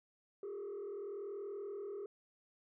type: tone with frequency modulation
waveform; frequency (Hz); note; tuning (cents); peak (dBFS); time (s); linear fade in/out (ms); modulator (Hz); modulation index
sine; 403.6; G#4; -49; -39; 0.43-2.06; 2; 40.6; 0.76
effects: tanh soft clip ceiling -40 dBFS